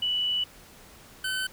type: tone pair in turn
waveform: sine / 25% pulse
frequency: 2960 / 1522.5 Hz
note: F#7 / F#6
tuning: 0 / +49 cents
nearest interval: octave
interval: 1151 cents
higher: first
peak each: -24 dBFS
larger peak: neither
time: 0.02-0.44 / 1.24-1.47 s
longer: first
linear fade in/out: 5 ms
effects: pink hiss -51 dBFS RMS until 1.52 s